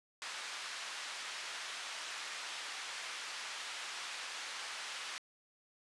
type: band-pass noise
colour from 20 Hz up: pink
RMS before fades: -44 dBFS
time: 0.22-5.18 s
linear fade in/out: 0 ms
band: 1300 to 6000 Hz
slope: 12 dB/octave
effects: resampled to 24000 Hz